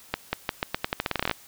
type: accelerating click train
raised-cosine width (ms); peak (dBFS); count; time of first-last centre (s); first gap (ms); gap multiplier
0.3; -8; 17; 0.14-1.313; 190; 0.85
effects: white hiss -51 dBFS RMS until 1.47 s